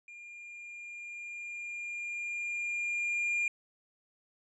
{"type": "tone with level ramp", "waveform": "triangle", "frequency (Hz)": 2407, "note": "D7", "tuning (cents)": 42, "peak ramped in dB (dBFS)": [-45, -26], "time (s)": [0.08, 3.48], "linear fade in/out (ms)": 2, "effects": ["resampled to 24000 Hz"]}